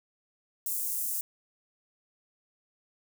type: high-pass noise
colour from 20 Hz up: white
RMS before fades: -32 dBFS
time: 0.66-1.21 s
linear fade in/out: 2 ms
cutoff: 7700 Hz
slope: 24 dB/octave
effects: none